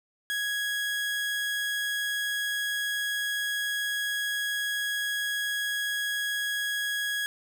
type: tone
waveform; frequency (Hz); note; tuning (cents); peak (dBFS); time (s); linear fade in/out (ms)
30% pulse; 1661.2; G#6; 0; -25; 0.3-7.26; 0
effects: none